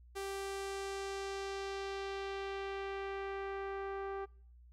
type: tone with low-pass filter sweep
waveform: sawtooth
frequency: 392 Hz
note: G4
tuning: in tune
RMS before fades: -41 dBFS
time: 0.15-4.26 s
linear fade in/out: 20 ms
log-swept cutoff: 12000 to 1300 Hz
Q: 1.1
effects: noise-tail reverb RT60 0.5 s tail -23 dB re dry + added 60 Hz sine -56 dBFS peak until 4.72 s